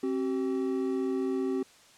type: tone pair together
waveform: triangle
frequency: 266.2 / 381.3 Hz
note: C4 / G4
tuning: +30 / -48 cents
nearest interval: tritone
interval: 622 cents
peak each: -28 dBFS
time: 0.03-1.63 s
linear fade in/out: 5 ms
effects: white hiss -57 dBFS RMS until 1.97 s + low-pass 8000 Hz 12 dB/octave